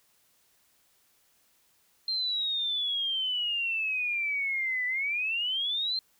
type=exponential two-way sweep; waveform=sine; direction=down then up; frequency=4186 to 1975.5 to 4186 Hz; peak=-27 dBFS; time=2.08-5.99 s; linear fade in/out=2 ms; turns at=4.86 s; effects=white hiss -67 dBFS RMS until 6.19 s